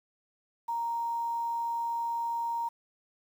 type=tone with quantisation; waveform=sine; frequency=932.3 Hz; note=A#5; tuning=in tune; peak=-29 dBFS; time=0.68-2.69 s; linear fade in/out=10 ms; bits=9; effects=none